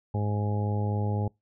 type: harmonic tone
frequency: 103.83 Hz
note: G#2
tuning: in tune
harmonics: 1 / 2 / 3 / 4 / 5 / 6 / 7 / 8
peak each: -26 / -34 / -41 / -38 / -40 / -45 / -46 / -38 dBFS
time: 0.14-1.28 s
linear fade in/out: 5 ms
effects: noise-tail reverb RT60 0.2 s tail -25 dB re dry